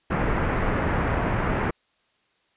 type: low-pass noise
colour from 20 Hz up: pink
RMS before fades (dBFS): -24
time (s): 0.1-1.71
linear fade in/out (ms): 10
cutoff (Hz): 2000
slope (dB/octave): 24
effects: white hiss -67 dBFS RMS until 2.56 s + resampled to 8000 Hz